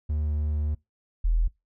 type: tone pair in turn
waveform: triangle / sine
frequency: 75.3 / 40.96 Hz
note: D2 / E1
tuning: +44 / -10 cents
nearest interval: major seventh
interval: 1054 cents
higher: first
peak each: -22 / -19 dBFS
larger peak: second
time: 0.09-0.75 / 1.24-1.48 s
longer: first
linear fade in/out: 10 ms
effects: noise-tail reverb RT60 0.2 s tail -23 dB re dry